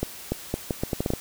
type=accelerating click train; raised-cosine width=2 ms; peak=-11 dBFS; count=10; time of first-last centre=0.03-1.136 s; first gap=290 ms; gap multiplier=0.76; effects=white hiss -41 dBFS RMS until 1.2 s